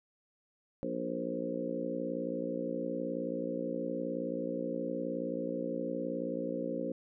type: harmonic tone with a mistuned harmonic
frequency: 59 Hz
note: A#1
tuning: 22 cents sharp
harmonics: 3 / 4 / 5 / 6 / 7 / 8 / 9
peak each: -43 / -40 / -39 / -45 / -44 / -42 / -38 dBFS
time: 0.83-6.92 s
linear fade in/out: 0 ms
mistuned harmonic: 8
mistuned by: +25 cents
effects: none